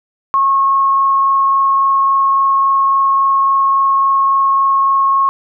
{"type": "tone with frequency modulation", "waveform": "sine", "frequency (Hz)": 1090, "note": "C#6", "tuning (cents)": -29, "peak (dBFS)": -9, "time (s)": [0.34, 5.29], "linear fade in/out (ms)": 0, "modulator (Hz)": 23.6, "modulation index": 0.3, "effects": []}